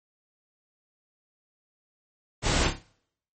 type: noise with echo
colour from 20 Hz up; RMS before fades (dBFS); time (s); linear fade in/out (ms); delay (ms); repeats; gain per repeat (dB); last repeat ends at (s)
pink; -24; 2.42-2.71; 50; 29; 5; -7; 2.855
effects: noise-tail reverb RT60 0.7 s tail -24 dB re dry + MP3 32 kbps